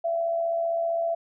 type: tone with amplitude modulation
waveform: sine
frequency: 671 Hz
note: E5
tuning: 31 cents sharp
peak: -21 dBFS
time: 0.04-1.15 s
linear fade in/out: 10 ms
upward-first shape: sine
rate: 75.4 Hz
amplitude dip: 45%
effects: none